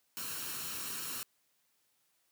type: noise with comb filter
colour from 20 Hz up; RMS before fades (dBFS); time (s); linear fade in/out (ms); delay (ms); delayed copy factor
white; -40; 0.17-1.23; 0; 0.72; +0.55
effects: white hiss -75 dBFS RMS until 2.31 s + high-pass 100 Hz 12 dB/octave